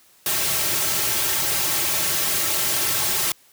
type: noise with comb filter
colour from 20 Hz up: white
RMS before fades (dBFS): -22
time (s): 0.26-3.32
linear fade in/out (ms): 2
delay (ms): 4.1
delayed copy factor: -1
effects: white hiss -55 dBFS RMS until 3.52 s + high-pass 60 Hz 12 dB/octave